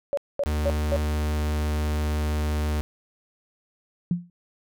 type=tone bursts; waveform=sine; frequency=566 Hz; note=C#5; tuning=36 cents sharp; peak=-21 dBFS; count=4; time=0.13-0.962 s; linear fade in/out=0 ms; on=43 ms; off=220 ms
type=tone; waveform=45% pulse; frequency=75.5 Hz; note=D2; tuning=48 cents sharp; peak=-23 dBFS; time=0.46-2.81 s; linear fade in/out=0 ms
type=tone with exponential decay; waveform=sine; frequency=174.61 Hz; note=F3; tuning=in tune; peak=-17 dBFS; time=4.11-4.3 s; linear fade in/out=2 ms; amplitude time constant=41 ms
effects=none